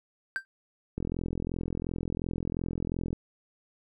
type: tone with exponential decay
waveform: triangle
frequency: 1568 Hz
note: G6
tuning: in tune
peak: -22 dBFS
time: 0.36-0.45 s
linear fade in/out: 0 ms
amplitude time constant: 18 ms
type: click train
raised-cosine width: 3 ms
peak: -19 dBFS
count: 93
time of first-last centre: 0.98-3.13 s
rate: 42.8 Hz
effects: none